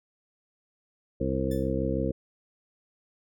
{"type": "harmonic tone", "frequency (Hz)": 66.2, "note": "C2", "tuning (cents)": 21, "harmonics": [1, 2, 3, 4, 5, 7, 8], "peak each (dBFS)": [-33, -33, -33, -33, -33, -33, -33], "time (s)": [1.2, 2.12], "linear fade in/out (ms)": 10}
{"type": "tone with exponential decay", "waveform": "5% pulse", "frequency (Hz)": 1754, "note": "A6", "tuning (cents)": -6, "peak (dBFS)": -31, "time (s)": [1.51, 1.74], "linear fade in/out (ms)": 5, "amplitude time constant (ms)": 50}
{"effects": []}